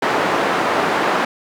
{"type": "band-pass noise", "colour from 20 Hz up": "white", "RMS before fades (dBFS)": -18, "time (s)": [0.02, 1.25], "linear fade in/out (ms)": 5, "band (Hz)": [260, 1200], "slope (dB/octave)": 12, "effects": []}